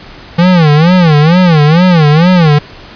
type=tone with vibrato; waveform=square; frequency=164.7 Hz; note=E3; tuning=1 cent flat; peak=-4 dBFS; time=0.38-2.59 s; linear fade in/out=10 ms; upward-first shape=sine; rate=2.2 Hz; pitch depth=200 cents each way; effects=pink hiss -32 dBFS RMS until 2.95 s + resampled to 11025 Hz